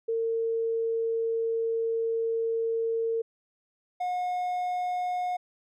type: tone pair in turn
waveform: sine / triangle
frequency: 455 / 722.3 Hz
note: A#4 / F#5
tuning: -42 / -42 cents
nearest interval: minor sixth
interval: 800 cents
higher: second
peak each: -25 dBFS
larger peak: neither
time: 0.08-3.22 / 4-5.37 s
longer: first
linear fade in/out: 10 ms
effects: none